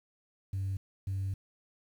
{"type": "tone bursts at uneven times", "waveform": "sine", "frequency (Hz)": 96.8, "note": "G2", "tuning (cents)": -21, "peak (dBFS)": -29, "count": 2, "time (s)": [[0.53, 0.77], [1.07, 1.34]], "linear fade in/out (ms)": 5, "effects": ["tanh soft clip ceiling -29 dBFS", "10-bit"]}